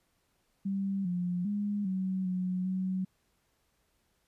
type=tone with pitch steps; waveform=sine; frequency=195.6 / 177.7 / 205.1 / 188.2 / 183.3 / 187.1 Hz; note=G3 / F3 / G#3 / F#3 / F#3 / F#3; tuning=-4 / +30 / -21 / +30 / -16 / +20 cents; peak=-29 dBFS; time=0.65-3.05 s; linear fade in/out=10 ms; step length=400 ms; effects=pink hiss -74 dBFS RMS until 4.27 s + resampled to 32000 Hz